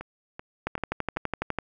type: two click trains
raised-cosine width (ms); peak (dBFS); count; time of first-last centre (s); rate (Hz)
0.5; -12 / -22; 12 / 4; 0.67-1.587 / 0.01-1.164; 12 / 2.6
effects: none